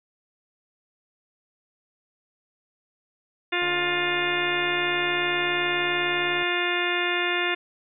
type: harmonic tone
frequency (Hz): 352.6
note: F4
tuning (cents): +17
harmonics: 1 / 2 / 3 / 4 / 5 / 6 / 7 / 8 / 10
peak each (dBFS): -29 / -33 / -34 / -32 / -29 / -30 / -31 / -32 / -34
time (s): 3.52-7.55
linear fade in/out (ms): 10
type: click train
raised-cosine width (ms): 1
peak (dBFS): -28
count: 408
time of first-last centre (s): 3.62-6.427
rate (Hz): 145
effects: none